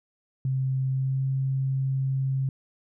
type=tone with pitch glide; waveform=sine; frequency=132.1 to 133.87 Hz; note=C3 to C3; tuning=+17 to +40 cents; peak=-23 dBFS; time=0.45-2.49 s; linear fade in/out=2 ms; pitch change=+23 cents; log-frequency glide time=0.89-1.24 s; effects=none